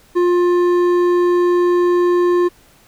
sine tone with hard clipping, 353 Hz, F4, 19 cents sharp, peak -13 dBFS, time 0.15-2.49 s, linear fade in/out 20 ms, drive 8 dB, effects pink hiss -50 dBFS RMS until 2.87 s

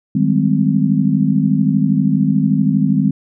sine chord, Ab major seventh, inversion second, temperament just, 155.74 / 194.67 / 207.7 / 259.6 Hz, Eb3 / G3 / Ab3 / C4, +2 / -12 / 0 / -13 cents, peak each -17 dBFS, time 0.15-3.11 s, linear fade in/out 5 ms, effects none

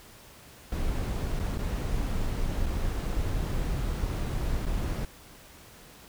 brown noise with dropouts, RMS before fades -29 dBFS, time 0.72-5.05 s, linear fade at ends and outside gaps 2 ms, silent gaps 1.393-1.398 / 1.576-1.588 / 2.66-2.665 / 4.653-4.666 s, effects pink hiss -51 dBFS RMS until 6.08 s

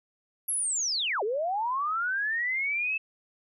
sine linear two-way sweep, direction down then up, 11460 to 389.8 to 2635 Hz, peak -26 dBFS, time 0.48-2.98 s, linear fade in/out 10 ms, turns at 1.23 s, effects none

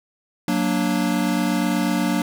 square chord, Gb augmented, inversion none, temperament equal, 185 / 233.1 / 293.7 Hz, Gb3 / Bb3 / D4, 0 / 0 / 0 cents, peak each -24 dBFS, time 0.48-2.22 s, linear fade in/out 2 ms, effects none

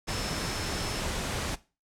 sine tone in noise, 5274 Hz, E8, in tune, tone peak -41 dBFS, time 0.07-1.01 s, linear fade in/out 20 ms, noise pink, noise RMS -32 dBFS, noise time 0.07-1.56 s, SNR -12 dB, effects noise-tail reverb RT60 0.3 s tail -18 dB re dry + low-pass 9000 Hz 12 dB/octave

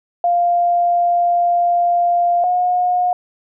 sine tone pair in turn, 698 / 720.1 Hz, F5 / F#5, -1 / -47 cents, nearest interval minor second, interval 54 cents, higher second, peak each -12 / -13 dBFS, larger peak first, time 0.24-2.44 / 2.44-3.13 s, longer first, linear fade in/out 2 ms, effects none

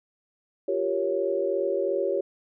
sine chord, G half-diminished seventh, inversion third, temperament equal, 349.2 / 392 / 466.2 / 554.4 Hz, F4 / G4 / Bb4 / Db5, 0 / 0 / 0 / 0 cents, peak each -31 / -27 / -33 / -27 dBFS, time 0.68-2.21 s, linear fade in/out 5 ms, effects none

